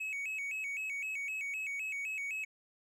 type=tone with vibrato; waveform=triangle; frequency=2400 Hz; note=D7; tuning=37 cents sharp; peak=-34 dBFS; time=0-2.45 s; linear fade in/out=10 ms; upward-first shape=square; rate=3.9 Hz; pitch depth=120 cents each way; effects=none